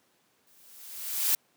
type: noise with exponential growth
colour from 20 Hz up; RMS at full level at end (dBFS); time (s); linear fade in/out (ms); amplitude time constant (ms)
blue; -23; 0.47-1.35; 2; 190
effects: pink hiss -68 dBFS RMS until 1.56 s + high-pass 200 Hz 12 dB/octave